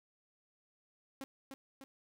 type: tone with echo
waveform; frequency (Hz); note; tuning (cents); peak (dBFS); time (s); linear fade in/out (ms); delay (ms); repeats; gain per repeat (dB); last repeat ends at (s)
sawtooth; 270; C#4; -45; -38; 1.21-1.24; 0; 300; 2; -4; 1.84
effects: none